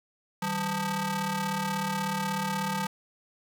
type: ring-modulated tone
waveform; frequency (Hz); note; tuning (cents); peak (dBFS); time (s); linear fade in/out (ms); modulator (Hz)
sawtooth; 349.2; F4; 0; -21; 0.42-2.87; 5; 542
effects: none